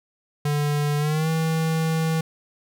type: tone with pitch glide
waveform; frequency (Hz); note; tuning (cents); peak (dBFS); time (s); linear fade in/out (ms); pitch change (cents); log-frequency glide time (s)
square; 146.83 to 161.05; D3 to E3; 0 to -40; -21; 0.45-2.21; 5; +160; 0.98-1.29
effects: none